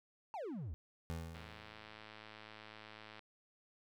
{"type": "exponential sweep", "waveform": "triangle", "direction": "down", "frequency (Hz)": [932.3, 66.4], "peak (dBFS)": -39, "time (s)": [0.34, 0.74], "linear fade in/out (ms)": 0}
{"type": "tone with exponential decay", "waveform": "25% pulse", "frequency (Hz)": 82.41, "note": "E2", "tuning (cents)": 0, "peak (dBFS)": -35, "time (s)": [1.1, 2.07], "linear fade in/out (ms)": 0, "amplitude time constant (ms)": 210}
{"type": "click train", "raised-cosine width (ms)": 0.3, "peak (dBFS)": -36, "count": 200, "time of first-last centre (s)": [1.35, 3.193], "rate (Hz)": 108}
{"effects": []}